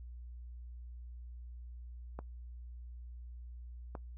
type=clicks; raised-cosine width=1 ms; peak=-28 dBFS; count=2; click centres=2.19 / 3.952 s; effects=noise-tail reverb RT60 0.1 s tail -20 dB re dry + added 60 Hz sine -45 dBFS peak until 4.17 s